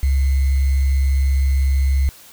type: tone with sample-and-hold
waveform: sine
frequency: 67.7 Hz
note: C#2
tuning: 40 cents flat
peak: -13 dBFS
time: 0.03-2.09 s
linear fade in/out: 0 ms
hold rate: 2100 Hz
effects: white hiss -44 dBFS RMS until 2.32 s